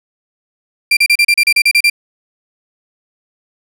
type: tone bursts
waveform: 35% pulse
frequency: 2372 Hz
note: D7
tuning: 17 cents sharp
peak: -5 dBFS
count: 11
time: 0.91-1.899 s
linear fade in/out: 5 ms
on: 59 ms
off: 34 ms
effects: low-pass 11000 Hz 12 dB/octave